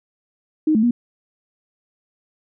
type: tone with pitch steps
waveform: sine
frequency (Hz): 310.3 / 217.9 / 239.8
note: D#4 / A3 / A#3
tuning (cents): -5 / -17 / +49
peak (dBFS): -13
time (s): 0.67-0.91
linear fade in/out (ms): 5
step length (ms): 80
effects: none